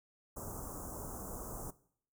pink band-stop noise, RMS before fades -44 dBFS, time 0.36-1.71 s, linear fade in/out 10 ms, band 1300 to 6400 Hz, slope 48 dB/octave, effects noise-tail reverb RT60 0.6 s tail -19 dB re dry

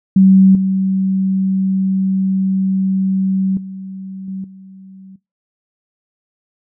sine tone with level steps, 190.9 Hz, G3, 46 cents flat, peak -5 / -13 / -26 / -22 / -35 dBFS, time 0.16-5.16 s, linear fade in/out 5 ms, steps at 0.55 / 3.57 / 4.28 / 4.44 s, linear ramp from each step 2 ms, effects noise-tail reverb RT60 0.2 s tail -19 dB re dry

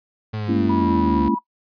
35% pulse linear sweep, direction down, 109.5 to 69.8 Hz, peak -23 dBFS, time 0.33-1.29 s, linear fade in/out 10 ms
sine chord, A# half-diminished seventh, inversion third, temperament just, 209.8 / 233.1 / 279.7 / 335.6 Hz, G#3 / A#3 / C#4 / E4, +18 / 0 / +16 / +31 cents, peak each -22 dBFS, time 0.48-1.35 s, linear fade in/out 10 ms
sine tone, 975 Hz, B5, 23 cents flat, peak -24 dBFS, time 0.69-1.39 s, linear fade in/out 10 ms
effects noise-tail reverb RT60 0.1 s tail -19 dB re dry + resampled to 11025 Hz

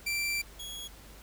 sawtooth tone pair in turn, 2349 / 3331 Hz, D7 / G#7, 0 / +4 cents, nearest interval tritone, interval 604 cents, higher second, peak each -26 / -36 dBFS, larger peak first, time 0.06-0.42 / 0.59-0.88 s, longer first, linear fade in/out 10 ms, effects added 50 Hz sine -51 dBFS peak until 1.22 s + pink hiss -53 dBFS RMS until 1.22 s

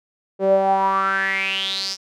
sawtooth tone with band-pass filter sweep, 193.1 Hz, G3, 26 cents flat, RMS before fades -20 dBFS, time 0.39-1.97 s, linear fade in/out 50 ms, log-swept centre 470 to 5500 Hz, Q 7.9, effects none

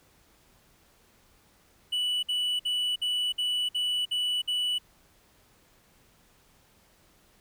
triangle tone bursts, 2960 Hz, F#7, in tune, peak -24 dBFS, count 8, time 1.92-4.785 s, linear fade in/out 10 ms, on 310 ms, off 55 ms, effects pink hiss -62 dBFS RMS until 7.4 s

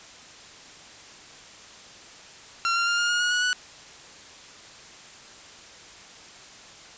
sawtooth tone with pitch steps, 1370 / 1385.1 / 1400.4 / 1415.9 / 1431.5 / 1447.3 / 1463.2 / 1479.4 Hz, F6 / F6 / F6 / F6 / F6 / F#6 / F#6 / F#6, -34 / -15 / +4 / +23 / +42 / -39 / -20 / -1 cents, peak -18 dBFS, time 2.65-3.53 s, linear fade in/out 0 ms, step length 110 ms, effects white hiss -46 dBFS RMS until 6.97 s + resampled to 16000 Hz

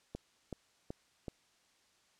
click train, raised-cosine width 2 ms, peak -27 dBFS, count 4, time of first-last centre 0.15-1.282 s, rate 2.65 Hz, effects white hiss -70 dBFS RMS until 2.19 s + low-pass 7000 Hz 12 dB/octave

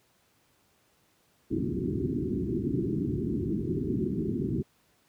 white low-pass noise, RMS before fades -29 dBFS, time 1.5-4.63 s, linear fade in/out 20 ms, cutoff 390 Hz, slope 96 dB/octave, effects pink hiss -67 dBFS RMS until 5.08 s + high-pass 80 Hz 12 dB/octave

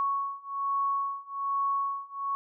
sine beating tone pair, 1108.7 / 1109.9 Hz, C#6 / C#6, 0 / +2 cents, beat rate 1.2 Hz, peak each -31 / -30 dBFS, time 0-2.35 s, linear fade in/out 0 ms, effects none

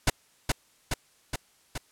pink noise with echo, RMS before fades -21 dBFS, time 0.07-0.1 s, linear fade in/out 5 ms, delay 420 ms, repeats 4, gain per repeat -3 dB, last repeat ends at 1.78 s, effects white hiss -63 dBFS RMS until 1.91 s + low-pass 11000 Hz 12 dB/octave

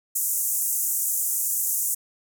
white band-pass noise, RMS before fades -25 dBFS, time 0.15-1.95 s, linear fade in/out 10 ms, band 6600 to 16000 Hz, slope 48 dB/octave, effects none

